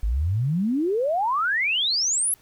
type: exponential sweep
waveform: sine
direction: up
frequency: 49.2 to 11490 Hz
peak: -20 dBFS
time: 0.03-2.34 s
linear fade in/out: 0 ms
effects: pink hiss -57 dBFS RMS until 2.41 s